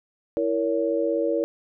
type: chord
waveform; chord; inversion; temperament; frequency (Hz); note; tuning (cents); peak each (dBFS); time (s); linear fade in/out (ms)
sine; A# diminished; second; equal with one note detuned; 329.6 / 466.2 / 562.4; E4 / A#4 / C#5; 0 / 0 / +25; -26 / -25 / -25; 0.37-1.44; 0
effects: none